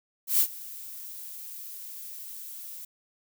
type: noise with ADSR envelope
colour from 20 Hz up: violet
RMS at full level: -20 dBFS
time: 0.27-2.85 s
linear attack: 130 ms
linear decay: 69 ms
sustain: -21 dB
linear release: 4 ms
effects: none